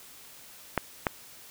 clicks, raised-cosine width 0.5 ms, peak -9 dBFS, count 2, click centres 0.777 / 1.068 s, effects white hiss -50 dBFS RMS until 1.5 s

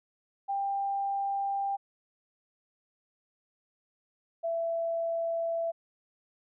sine tone pair in turn, 793 / 666.8 Hz, G5 / E5, +20 / +20 cents, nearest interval minor third, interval 300 cents, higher first, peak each -28 dBFS, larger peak neither, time 0.48-1.77 / 4.43-5.72 s, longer neither, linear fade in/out 20 ms, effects none

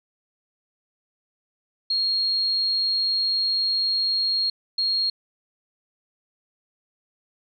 sine tone bursts at uneven times, 4264 Hz, C8, 32 cents sharp, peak -20 dBFS, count 2, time 1.9-4.5 / 4.78-5.1 s, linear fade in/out 5 ms, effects none

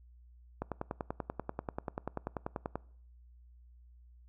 click train, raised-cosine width 1 ms, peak -21 dBFS, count 23, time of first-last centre 0.62-2.756 s, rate 10.3 Hz, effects noise-tail reverb RT60 0.6 s tail -23 dB re dry + added 60 Hz sine -55 dBFS peak until 4.28 s

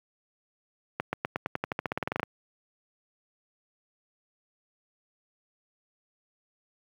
accelerating click train, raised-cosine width 0.5 ms, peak -13 dBFS, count 18, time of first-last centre 1-2.231 s, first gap 130 ms, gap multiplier 0.92, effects high-pass 100 Hz 12 dB/octave + 9-bit

